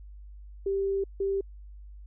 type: tone bursts at uneven times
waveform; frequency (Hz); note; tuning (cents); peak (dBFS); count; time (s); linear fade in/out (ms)
sine; 392; G4; 0; -25; 2; 0.66-1.04 / 1.2-1.41; 5
effects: added 50 Hz sine -43 dBFS peak until 2.06 s